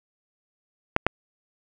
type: clicks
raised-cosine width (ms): 0.5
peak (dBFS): -3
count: 2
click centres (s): 0.964 / 1.066
effects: none